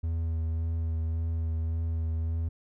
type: tone with vibrato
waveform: triangle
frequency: 81.5 Hz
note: E2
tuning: 19 cents flat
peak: -25 dBFS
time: 0.03-2.49 s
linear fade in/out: 10 ms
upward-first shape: sine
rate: 1.8 Hz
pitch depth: 17 cents each way
effects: none